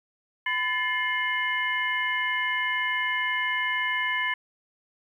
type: tone cluster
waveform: sine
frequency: 1005 / 1747 / 2126 / 2967 Hz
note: B5 / A6 / C7 / F#7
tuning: +30 / -13 / +27 / +4 cents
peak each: -31 / -28 / -28 / -35 dBFS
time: 0.46-4.34 s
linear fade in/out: 5 ms
effects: 10-bit